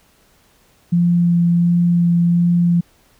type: tone with vibrato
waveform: sine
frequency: 172.6 Hz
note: F3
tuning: 20 cents flat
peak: -11 dBFS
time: 0.92-2.81 s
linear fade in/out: 10 ms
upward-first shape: sine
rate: 1.4 Hz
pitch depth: 9 cents each way
effects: pink hiss -55 dBFS RMS until 3.19 s